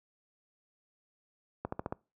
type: accelerating click train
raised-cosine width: 1 ms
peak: -20 dBFS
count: 5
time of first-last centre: 1.65-1.925 s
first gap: 74 ms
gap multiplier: 0.95
effects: noise-tail reverb RT60 0.3 s tail -24 dB re dry + high-pass 60 Hz 12 dB/octave